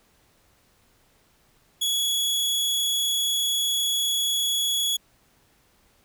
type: tone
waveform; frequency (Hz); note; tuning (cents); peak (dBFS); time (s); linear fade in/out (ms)
sawtooth; 3367; G#7; +23; -19; 1.81-4.97; 10
effects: pink hiss -62 dBFS RMS until 6.04 s